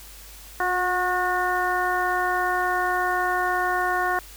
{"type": "harmonic tone with a mistuned harmonic", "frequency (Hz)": 363.4, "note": "F#4", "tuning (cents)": -31, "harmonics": [1, 2, 3, 4, 5], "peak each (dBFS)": [-30, -25, -27, -27, -29], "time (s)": [0.6, 4.19], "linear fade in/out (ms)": 2, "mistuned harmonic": 1, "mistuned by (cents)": -23, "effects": ["added 50 Hz sine -45 dBFS peak until 4.36 s", "white hiss -45 dBFS RMS until 4.36 s"]}